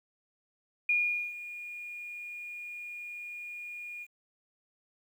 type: tone with ADSR envelope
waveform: sine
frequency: 2433 Hz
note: D#7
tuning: 39 cents flat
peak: -23 dBFS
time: 0.89-4.07 s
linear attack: 4 ms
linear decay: 430 ms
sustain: -16 dB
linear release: 47 ms
effects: 10-bit